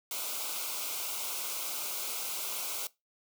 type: band-stop noise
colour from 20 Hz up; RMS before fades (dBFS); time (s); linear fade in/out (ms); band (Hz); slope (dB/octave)
white; -36; 0.11-2.87; 2; 1500 to 2100; 96
effects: noise-tail reverb RT60 0.2 s tail -20 dB re dry + high-pass 400 Hz 12 dB/octave